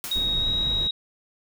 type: noise with exponential decay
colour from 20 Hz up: white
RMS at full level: -31 dBFS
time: 0.04-0.47 s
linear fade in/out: 1 ms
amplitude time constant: 92 ms
type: tone with pitch glide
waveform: sine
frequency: 3774 to 3811 Hz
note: A#7 to A#7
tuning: +21 to +38 cents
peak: -22 dBFS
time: 0.11-0.91 s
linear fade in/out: 5 ms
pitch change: +17 cents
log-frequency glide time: 0.4-0.46 s
type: noise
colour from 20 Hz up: brown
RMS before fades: -31 dBFS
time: 0.15-0.88 s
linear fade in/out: 10 ms
effects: none